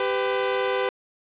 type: tone pair together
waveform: sawtooth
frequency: 392.9 / 502.3 Hz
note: G4 / B4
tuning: +4 / +29 cents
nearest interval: major third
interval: 425 cents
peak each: -22 / -20 dBFS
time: 0-0.89 s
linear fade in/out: 2 ms
effects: resampled to 8000 Hz + 7-bit